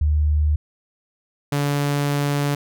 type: tone pair in turn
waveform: sine / sawtooth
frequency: 75.3 / 143.63 Hz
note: D2 / D3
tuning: +44 / -38 cents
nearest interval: major seventh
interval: 1118 cents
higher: second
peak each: -15 dBFS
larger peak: neither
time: 0.01-0.56 / 1.52-2.55 s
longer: second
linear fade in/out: 5 ms
effects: none